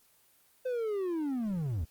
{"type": "linear sweep", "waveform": "triangle", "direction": "down", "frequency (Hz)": [518, 70.4], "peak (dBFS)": -28, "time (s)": [0.65, 1.85], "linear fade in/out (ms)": 10, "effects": ["white hiss -65 dBFS RMS until 1.9 s", "Opus 24 kbps"]}